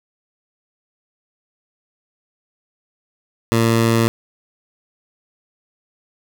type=tone; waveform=15% pulse; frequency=114.5 Hz; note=A#2; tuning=31 cents flat; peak=-7 dBFS; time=3.52-4.08 s; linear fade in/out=0 ms; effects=none